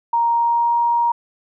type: tone with pitch glide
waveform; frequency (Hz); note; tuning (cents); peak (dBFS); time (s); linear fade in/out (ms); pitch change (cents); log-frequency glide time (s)
sine; 935 to 942.6; A#5 to A#5; +5 to +19; -14; 0.13-1.12; 5; +14; 0.31-0.78
effects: none